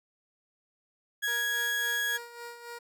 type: tone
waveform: 35% pulse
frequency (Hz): 1661.2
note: G#6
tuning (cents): 0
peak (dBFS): -26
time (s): 1.22-2.18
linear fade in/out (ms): 20
type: tone with tremolo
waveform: 15% pulse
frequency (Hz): 473.6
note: A#4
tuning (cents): +27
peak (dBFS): -33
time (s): 1.27-2.79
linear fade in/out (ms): 10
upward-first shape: sine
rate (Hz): 3.6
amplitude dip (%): 60
effects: none